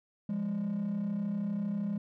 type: tone pair together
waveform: triangle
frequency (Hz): 172.8 / 205.4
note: F3 / G#3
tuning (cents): -18 / -19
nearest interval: minor third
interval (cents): 299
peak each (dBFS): -34 / -28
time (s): 0.29-1.98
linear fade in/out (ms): 5
effects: tanh soft clip ceiling -26 dBFS